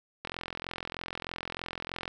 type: click train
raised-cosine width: 0.3 ms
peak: -19 dBFS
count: 80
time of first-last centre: 0.25-2.079 s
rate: 43.2 Hz
effects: none